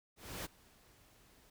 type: noise with ADSR envelope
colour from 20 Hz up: pink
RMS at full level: -41 dBFS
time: 0.16-1.5 s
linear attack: 290 ms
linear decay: 20 ms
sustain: -24 dB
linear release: 4 ms
effects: none